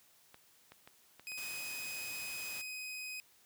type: clicks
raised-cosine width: 0.3 ms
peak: -36 dBFS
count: 8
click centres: 0.344 / 0.72 / 0.875 / 1.196 / 1.319 / 1.509 / 1.541 / 1.605 s
type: tone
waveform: sawtooth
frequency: 2511 Hz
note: D#7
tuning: 15 cents sharp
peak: -38 dBFS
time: 1.27-3.2 s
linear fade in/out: 0 ms
type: noise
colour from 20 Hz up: white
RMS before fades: -47 dBFS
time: 1.37-2.62 s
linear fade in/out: 10 ms
effects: white hiss -66 dBFS RMS until 3.45 s + high-pass 60 Hz 12 dB/octave